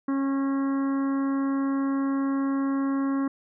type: harmonic tone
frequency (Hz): 273.5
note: C#4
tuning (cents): -23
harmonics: 1 / 2 / 3 / 4 / 5 / 6 / 7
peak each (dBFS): -23 / -39 / -44 / -36 / -43 / -46 / -49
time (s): 0.08-3.28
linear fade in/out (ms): 5
effects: none